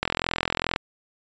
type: click train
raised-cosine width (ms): 0.3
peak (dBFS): -6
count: 32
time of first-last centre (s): 0.03-0.761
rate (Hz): 42.4
effects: resampled to 16000 Hz